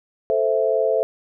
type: chord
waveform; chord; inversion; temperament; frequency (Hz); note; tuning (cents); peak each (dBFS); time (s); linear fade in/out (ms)
sine; A minor; none; equal; 440 / 523.3 / 659.3; A4 / C5 / E5; 0 / 0 / 0; -21; 0.3-1.03; 0
effects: none